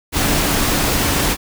sine tone in noise, 285 Hz, C#4, 48 cents sharp, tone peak -26 dBFS, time 0.12-1.37 s, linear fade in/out 50 ms, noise pink, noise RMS -17 dBFS, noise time 0.12-1.37 s, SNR -12 dB, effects none

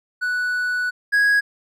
triangle tone pair in turn, 1480 / 1657.1 Hz, F#6 / G#6, 0 / -4 cents, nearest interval major second, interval 196 cents, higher second, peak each -18 / -12 dBFS, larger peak second, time 0.21-0.91 / 1.12-1.41 s, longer first, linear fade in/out 20 ms, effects none

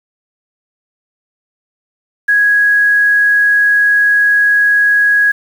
sine tone with quantisation, 1661.2 Hz, G#6, in tune, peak -7 dBFS, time 2.28-5.32 s, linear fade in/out 10 ms, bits 6, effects none

